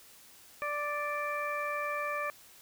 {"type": "harmonic tone", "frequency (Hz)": 587.3, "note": "D5", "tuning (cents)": 0, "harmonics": [1, 2, 3, 4], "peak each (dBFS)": [-37, -35, -39, -39], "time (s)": [0.62, 2.3], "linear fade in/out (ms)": 0, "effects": ["white hiss -56 dBFS RMS until 2.61 s"]}